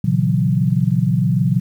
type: chord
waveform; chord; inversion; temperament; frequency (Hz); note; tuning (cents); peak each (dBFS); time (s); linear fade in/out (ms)
sine; F# dominant seventh; first; equal with one note detuned; 119.61 / 138.59 / 164.81 / 185; A#2 / C#3 / E3 / F#3; +45 / 0 / 0 / 0; -19; 0.04-1.6; 5
effects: 8-bit